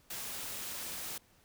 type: noise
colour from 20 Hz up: white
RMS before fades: -41 dBFS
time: 0.1-1.18 s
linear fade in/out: 5 ms
effects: pink hiss -66 dBFS RMS until 1.44 s